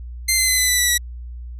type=tone with pitch steps; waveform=10% pulse; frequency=2084 / 2059 / 2034 / 2010 / 1985.3 / 1961.4 / 1937.7 Hz; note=C7 / C7 / C7 / B6 / B6 / B6 / B6; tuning=-7 / -28 / -50 / +30 / +9 / -12 / -33 cents; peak=-6 dBFS; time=0.28-0.98 s; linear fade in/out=10 ms; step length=100 ms; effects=added 60 Hz sine -30 dBFS peak until 1.59 s + resampled to 32000 Hz